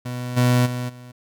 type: tone with level steps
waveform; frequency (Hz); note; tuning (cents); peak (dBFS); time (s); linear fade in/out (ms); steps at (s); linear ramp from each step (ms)
30% pulse; 123.8; B2; +5; -24 / -12 / -22 / -36; 0.05-1.12; 10; 0.36 / 0.65 / 0.88; 20
effects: none